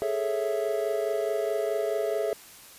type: chord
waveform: triangle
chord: A major seventh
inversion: third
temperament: equal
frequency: 415.3 / 440 / 554.4 / 659.3 Hz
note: G#4 / A4 / C#5 / E5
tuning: 0 / 0 / 0 / 0 cents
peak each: -28 / -30 / -31 / -28 dBFS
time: 0.02-2.33 s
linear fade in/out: 0 ms
effects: white hiss -49 dBFS RMS until 2.78 s + resampled to 32000 Hz